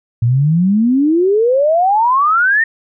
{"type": "exponential sweep", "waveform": "sine", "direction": "up", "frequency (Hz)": [112.8, 1864.7], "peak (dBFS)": -9, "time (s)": [0.22, 2.64], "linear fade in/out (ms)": 5, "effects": []}